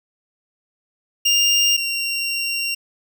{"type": "tone pair in turn", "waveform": "25% pulse", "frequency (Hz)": [2800, 2761], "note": ["F7", "F7"], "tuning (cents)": [4, -20], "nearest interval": "unison", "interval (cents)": 24, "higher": "first", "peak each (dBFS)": [-10, -17], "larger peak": "first", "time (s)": [[1.25, 1.77], [1.77, 2.75]], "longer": "second", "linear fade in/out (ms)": 10, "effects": []}